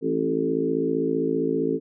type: harmonic tone with a mistuned harmonic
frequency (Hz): 55.3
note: A1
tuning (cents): +9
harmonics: 3 / 4 / 5 / 6 / 7 / 8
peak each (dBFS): -33 / -34 / -26 / -29 / -28 / -26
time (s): 0.01-1.8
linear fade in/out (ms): 50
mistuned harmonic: 5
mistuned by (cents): -34
effects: none